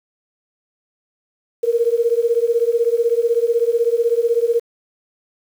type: beating tone pair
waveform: sine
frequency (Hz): 460.1 / 476.1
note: A#4 / A#4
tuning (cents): -23 / +37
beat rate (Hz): 16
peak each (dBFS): -17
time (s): 1.63-4.6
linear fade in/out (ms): 10
effects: 7-bit